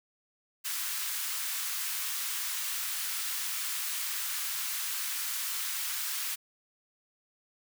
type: high-pass noise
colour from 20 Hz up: white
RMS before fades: -34 dBFS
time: 0.64-6.36 s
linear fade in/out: 20 ms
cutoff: 1100 Hz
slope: 24 dB/octave
effects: none